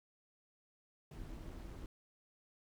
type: noise with amplitude modulation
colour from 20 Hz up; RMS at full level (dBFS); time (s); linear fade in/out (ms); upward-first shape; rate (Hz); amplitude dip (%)
brown; -45; 1.11-1.86; 2; sine; 289; 65
effects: none